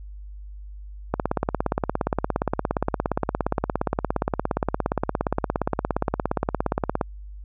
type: click train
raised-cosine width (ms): 1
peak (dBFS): -7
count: 102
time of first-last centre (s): 1.14-7.012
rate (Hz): 17.2
effects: added 50 Hz sine -36 dBFS peak until 7.44 s